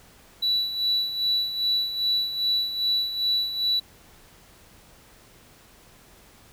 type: tone with tremolo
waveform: triangle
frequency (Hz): 3944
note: B7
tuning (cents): -3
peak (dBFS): -17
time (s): 0.42-3.8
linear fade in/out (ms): 10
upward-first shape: sine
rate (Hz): 2.5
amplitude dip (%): 70
effects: tanh soft clip ceiling -16 dBFS + pink hiss -53 dBFS RMS until 6.52 s